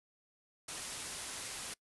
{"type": "low-pass noise", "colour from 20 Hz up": "white", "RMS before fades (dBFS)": -44, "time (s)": [0.68, 1.74], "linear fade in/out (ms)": 5, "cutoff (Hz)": 11000, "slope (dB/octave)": 96, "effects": ["noise-tail reverb RT60 0.1 s tail -24 dB re dry"]}